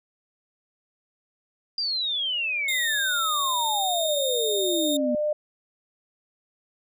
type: exponential sweep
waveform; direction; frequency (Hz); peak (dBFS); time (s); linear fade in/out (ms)
sine; down; 4848 to 238.7; -24; 1.78-5.15; 2
type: tone with exponential growth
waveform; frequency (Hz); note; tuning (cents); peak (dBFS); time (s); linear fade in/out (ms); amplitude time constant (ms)
sine; 601; D5; +40; -21; 1.83-5.33; 5; 760
type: tone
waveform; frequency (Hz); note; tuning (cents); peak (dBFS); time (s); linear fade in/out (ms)
sawtooth; 3674; A#7; -26; -23; 2.68-4.97; 5
effects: none